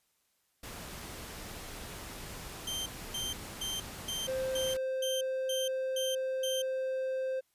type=noise; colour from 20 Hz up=pink; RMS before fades=-44 dBFS; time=0.63-4.77 s; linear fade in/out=5 ms
type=tone bursts; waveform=sawtooth; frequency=3136 Hz; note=G7; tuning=in tune; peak=-31 dBFS; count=9; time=2.67-6.62 s; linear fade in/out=5 ms; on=190 ms; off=280 ms
type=tone; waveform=triangle; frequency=523.3 Hz; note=C5; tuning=in tune; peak=-29 dBFS; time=4.27-7.41 s; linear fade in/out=20 ms
effects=white hiss -75 dBFS RMS until 7.54 s + resampled to 32000 Hz